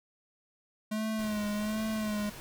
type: tone with vibrato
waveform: square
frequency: 213.3 Hz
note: G#3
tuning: 46 cents sharp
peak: -31 dBFS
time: 0.91-2.3 s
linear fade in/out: 10 ms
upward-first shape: sine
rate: 1.3 Hz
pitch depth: 47 cents each way
type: noise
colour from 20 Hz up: pink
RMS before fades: -46 dBFS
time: 1.19-2.4 s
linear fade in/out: 0 ms
effects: none